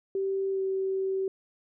sine tone with pitch glide, 387.9 to 383.4 Hz, G4 to G4, -18 to -38 cents, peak -26 dBFS, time 0.15-1.28 s, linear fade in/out 2 ms, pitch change -20 cents, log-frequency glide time 0.51-0.61 s, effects none

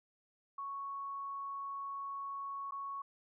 sine tone with dropouts, 1108.7 Hz, C#6, in tune, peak -39 dBFS, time 0.58-3.02 s, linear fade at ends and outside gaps 5 ms, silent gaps 2.71-2.72 s, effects none

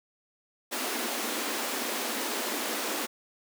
pink high-pass noise, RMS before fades -32 dBFS, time 0.71-3.07 s, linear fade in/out 20 ms, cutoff 220 Hz, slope 96 dB/octave, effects none

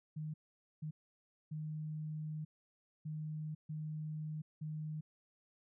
sine tone bursts at uneven times, 154.2 Hz, D#3, 15 cents flat, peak -39 dBFS, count 6, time 0.16-0.34 / 0.82-0.91 / 1.51-2.45 / 3.05-3.55 / 3.69-4.42 / 4.61-5.01 s, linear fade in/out 10 ms, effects none

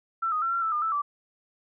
sine tone with pitch steps, 1340 / 1245 / 1352 / 1369 / 1319 / 1210 / 1318 / 1162 Hz, E6 / D#6 / E6 / F6 / E6 / D#6 / E6 / D6, +28 / +1 / +43 / -35 / +1 / -49 / -1 / -19 cents, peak -24 dBFS, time 0.22-1.02 s, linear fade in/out 10 ms, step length 100 ms, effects none

